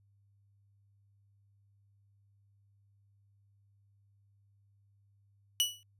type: tone with exponential decay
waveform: sawtooth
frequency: 2946 Hz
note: F#7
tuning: 8 cents flat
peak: -20 dBFS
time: 5.6-5.83 s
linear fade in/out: 0 ms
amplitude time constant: 48 ms
effects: added 100 Hz sine -65 dBFS peak until 5.99 s + resampled to 32000 Hz